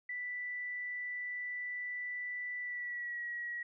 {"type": "tone with pitch glide", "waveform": "sine", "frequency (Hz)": [1975.5, 1912.6], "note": ["B6", "A#6"], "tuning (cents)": [0, 44], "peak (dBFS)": -37, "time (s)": [0.09, 3.63], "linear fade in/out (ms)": 5, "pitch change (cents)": -56, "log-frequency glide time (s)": [2.6, 3.23], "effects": []}